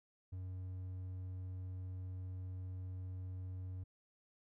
triangle tone, 92.5 Hz, F#2, in tune, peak -40 dBFS, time 0.32-3.84 s, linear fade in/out 10 ms, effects none

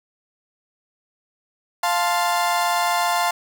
35% pulse chord, F major, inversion none, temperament equal, 698.5 / 880 / 1046.5 Hz, F5 / A5 / C6, 0 / 0 / 0 cents, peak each -20 / -22 / -22 dBFS, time 1.83-3.31 s, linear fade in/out 5 ms, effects none

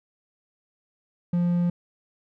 triangle tone, 174.61 Hz, F3, in tune, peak -18 dBFS, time 1.33-1.7 s, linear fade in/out 5 ms, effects none

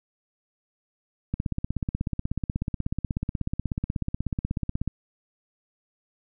click train, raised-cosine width 5 ms, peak -14 dBFS, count 59, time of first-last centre 1.34-4.877 s, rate 16.4 Hz, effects none

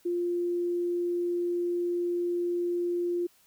sine tone, 349.5 Hz, F4, 1 cent sharp, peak -26 dBFS, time 0.05-3.27 s, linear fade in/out 10 ms, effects white hiss -63 dBFS RMS until 3.46 s

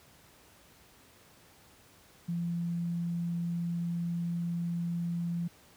sine tone, 171.1 Hz, F3, 35 cents flat, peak -30 dBFS, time 2.28-5.48 s, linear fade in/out 10 ms, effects pink hiss -59 dBFS RMS until 5.76 s + high-pass 60 Hz 12 dB/octave

